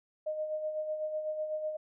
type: tone with tremolo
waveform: sine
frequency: 617 Hz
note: D#5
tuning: 15 cents flat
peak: -30 dBFS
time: 0.26-1.77 s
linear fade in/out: 10 ms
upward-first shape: sine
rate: 8 Hz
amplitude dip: 50%
effects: none